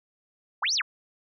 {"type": "linear two-way sweep", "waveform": "sine", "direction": "up then down", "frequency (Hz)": [594, 6230, 887], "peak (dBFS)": -23, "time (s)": [0.62, 0.82], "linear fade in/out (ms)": 10, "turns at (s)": 0.74, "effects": []}